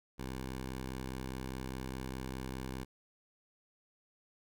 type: tone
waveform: 10% pulse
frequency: 64.9 Hz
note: C2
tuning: 13 cents flat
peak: -31 dBFS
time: 0.18-2.85 s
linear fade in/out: 20 ms
effects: none